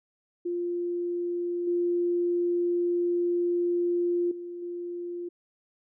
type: tone with level steps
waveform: sine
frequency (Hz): 349.2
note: F4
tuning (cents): 0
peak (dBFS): -27 / -23 / -35 / -32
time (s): 0.45-5.29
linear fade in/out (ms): 10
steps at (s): 1.67 / 4.31 / 4.62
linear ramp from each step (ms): 5
effects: none